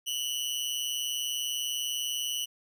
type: tone with amplitude modulation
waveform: sawtooth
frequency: 2960 Hz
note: F#7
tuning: in tune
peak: -23 dBFS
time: 0.06-2.46 s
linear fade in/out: 20 ms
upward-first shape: sine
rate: 140 Hz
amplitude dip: 90%
effects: none